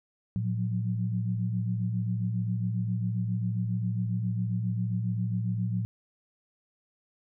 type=tone cluster; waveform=sine; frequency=113.1 / 177.6 / 185 Hz; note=A2 / F3 / F#3; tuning=+48 / +29 / 0 cents; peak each=-28 / -33 / -35 dBFS; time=0.36-5.85 s; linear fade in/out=0 ms; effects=none